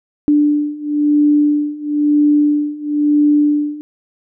sine beating tone pair, 294.5 / 295.5 Hz, D4 / D4, +5 / +11 cents, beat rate 1 Hz, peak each -15 / -13 dBFS, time 0.28-3.81 s, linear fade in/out 0 ms, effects none

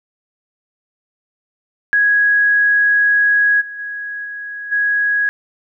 sine tone with level steps, 1661.2 Hz, G#6, in tune, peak -10 / -27 / -23 / -25 / -13 dBFS, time 1.93-5.29 s, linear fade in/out 0 ms, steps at 3.6 / 3.78 / 4.24 / 4.71 s, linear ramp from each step 20 ms, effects none

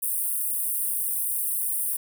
pink high-pass noise, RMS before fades -27 dBFS, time 0.02-1.97 s, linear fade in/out 10 ms, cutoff 8800 Hz, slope 96 dB/octave, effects none

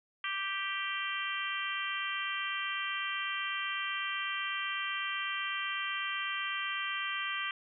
harmonic tone, 392 Hz, G4, in tune, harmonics 3 / 4 / 5 / 6 / 7 / 8, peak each -39 / -40 / -39 / -41 / -41 / -40 dBFS, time 0.24-7.51 s, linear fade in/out 2 ms, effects none

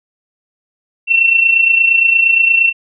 sine tone with amplitude modulation, 2705 Hz, E7, 44 cents sharp, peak -5 dBFS, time 1.07-2.73 s, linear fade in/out 50 ms, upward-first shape sine, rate 28.6 Hz, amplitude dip 60%, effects none

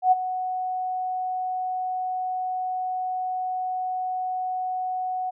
sine tone with ADSR envelope, 740 Hz, F#5, in tune, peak -12 dBFS, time 0.02-5.31 s, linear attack 97 ms, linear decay 24 ms, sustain -13 dB, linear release 19 ms, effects none

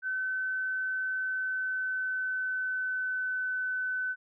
sine tone with pitch glide, 1523 to 1510.7 Hz, F#6 to F#6, +50 to +36 cents, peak -29 dBFS, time 0.02-4.16 s, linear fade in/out 50 ms, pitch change -14 cents, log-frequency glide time 1.16-3.52 s, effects none

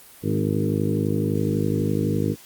harmonic tone with a mistuned harmonic, 51.91 Hz, G#1, in tune, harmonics 2 / 3 / 4 / 5 / 6 / 7 / 8 / 9, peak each -26 / -26 / -27 / -30 / -28 / -31 / -31 / -31 dBFS, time 0.22-2.36 s, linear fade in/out 50 ms, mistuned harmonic 5, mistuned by +23 cents, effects white hiss -47 dBFS RMS until 2.45 s + Opus 32 kbps

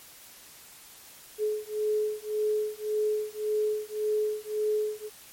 sine beating tone pair, 424.9 / 426.7 Hz, G#4 / G#4, +40 / +47 cents, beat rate 1.8 Hz, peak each -29 dBFS, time 1.38-5.1 s, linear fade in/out 50 ms, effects white hiss -50 dBFS RMS until 5.32 s + MP3 64 kbps

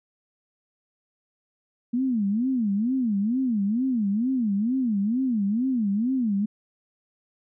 sine tone with vibrato, 228.7 Hz, A#3, 33 cents flat, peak -21 dBFS, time 1.93-6.46 s, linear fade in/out 10 ms, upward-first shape sine, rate 2.2 Hz, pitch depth 260 cents each way, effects none

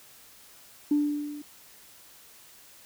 sine tone with level ramp, 293.7 Hz, D4, in tune, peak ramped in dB -18 to -38 dBFS, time 0.91-1.42 s, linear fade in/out 5 ms, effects tanh soft clip ceiling -15 dBFS + white hiss -53 dBFS RMS until 2.85 s

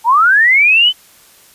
sine linear sweep, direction up, 870 to 3081 Hz, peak -6 dBFS, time 0.04-0.93 s, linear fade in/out 50 ms, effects white hiss -45 dBFS RMS until 1.54 s + resampled to 32000 Hz

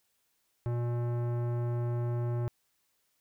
sine tone with tanh clipping, 119.8 Hz, A#2, 48 cents sharp, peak -31 dBFS, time 0.66-2.48 s, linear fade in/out 0 ms, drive 17 dB, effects white hiss -75 dBFS RMS until 3.2 s

